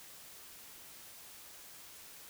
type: silence
effects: white hiss -53 dBFS RMS until 2.29 s